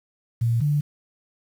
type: tone pair in turn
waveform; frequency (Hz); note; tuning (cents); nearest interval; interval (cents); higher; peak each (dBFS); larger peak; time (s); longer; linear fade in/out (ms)
sine; 116.4 / 146.93; A#2 / D3; -2 / +1; major third; 403; second; -18; neither; 0.41-0.61 / 0.61-0.81; neither; 10
effects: 8-bit